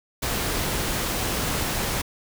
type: noise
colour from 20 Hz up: pink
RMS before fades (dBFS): -26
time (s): 0.22-2.02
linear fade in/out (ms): 10
effects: none